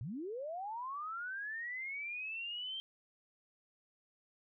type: linear sweep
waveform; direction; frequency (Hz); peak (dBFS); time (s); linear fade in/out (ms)
sine; up; 99.7 to 3164; -39; 0.01-2.8; 0
effects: none